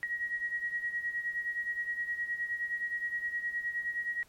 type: beating tone pair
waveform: sine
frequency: 1900 / 1909.6 Hz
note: A#6 / A#6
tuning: +33 / +41 cents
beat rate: 9.6 Hz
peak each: -33 / -38 dBFS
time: 0.03-4.23 s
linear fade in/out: 0 ms
effects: pink hiss -63 dBFS RMS until 4.28 s + MP3 64 kbps